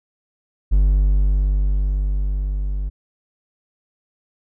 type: tone with level ramp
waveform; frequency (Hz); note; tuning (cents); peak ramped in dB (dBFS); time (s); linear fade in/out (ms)
triangle; 49; G1; 0; -9 to -19; 0.71-2.9; 20
effects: none